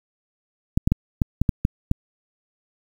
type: clicks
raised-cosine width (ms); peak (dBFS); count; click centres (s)
5; -5; 8; 0.775 / 0.875 / 0.92 / 1.218 / 1.416 / 1.492 / 1.651 / 1.914
effects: 7-bit